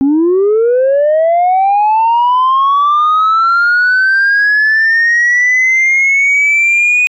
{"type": "linear sweep", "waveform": "sine", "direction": "up", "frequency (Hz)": [265.2, 2489], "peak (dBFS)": -5, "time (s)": [0.01, 7.07], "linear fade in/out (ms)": 0, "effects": ["tanh soft clip ceiling -5 dBFS"]}